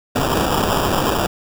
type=noise with sample-and-hold; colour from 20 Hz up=violet; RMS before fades=-18 dBFS; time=0.15-1.27 s; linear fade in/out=10 ms; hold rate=2100 Hz; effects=none